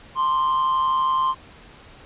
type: tone with amplitude modulation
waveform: triangle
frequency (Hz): 1048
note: C6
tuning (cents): +2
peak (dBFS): -14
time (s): 0.15-1.35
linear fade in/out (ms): 50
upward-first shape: sine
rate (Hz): 147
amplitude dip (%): 45
effects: pink hiss -46 dBFS RMS until 2.05 s + resampled to 8000 Hz